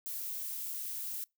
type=noise; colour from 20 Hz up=violet; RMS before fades=-39 dBFS; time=0.06-1.24 s; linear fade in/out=0 ms; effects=noise-tail reverb RT60 0.2 s tail -25 dB re dry